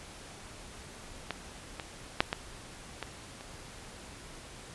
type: clicks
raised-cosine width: 0.3 ms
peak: -16 / -21 / -6 / -14 / -19 / -29 dBFS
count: 6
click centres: 1.307 / 1.798 / 2.205 / 2.329 / 3.027 / 3.409 s
effects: pink hiss -48 dBFS RMS until 4.74 s + resampled to 24000 Hz